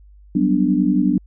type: chord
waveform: sine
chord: G major seventh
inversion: third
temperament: equal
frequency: 185 / 196 / 246.9 / 293.7 Hz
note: F#3 / G3 / B3 / D4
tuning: 0 / 0 / 0 / 0 cents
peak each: -20 / -21 / -19 / -18 dBFS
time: 0.35-1.18 s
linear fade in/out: 5 ms
effects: added 50 Hz sine -43 dBFS peak until 1.26 s